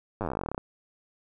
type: slowing click train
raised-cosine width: 1 ms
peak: -17 dBFS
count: 21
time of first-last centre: 0.21-0.579 s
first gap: 9 ms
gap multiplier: 1.07
effects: none